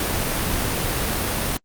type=noise; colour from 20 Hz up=pink; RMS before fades=-23 dBFS; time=0-1.57 s; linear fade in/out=2 ms; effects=Opus 32 kbps